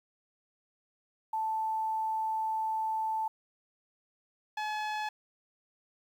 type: tone pair in turn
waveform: sine / sawtooth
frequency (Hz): 880 / 852.5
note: A5 / G#5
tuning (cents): 0 / +45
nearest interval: minor second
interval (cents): 55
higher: first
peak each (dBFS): -29 / -28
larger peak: second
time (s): 1.33-3.28 / 4.57-5.09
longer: first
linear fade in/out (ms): 5
effects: low-pass 4000 Hz 12 dB/octave + 10-bit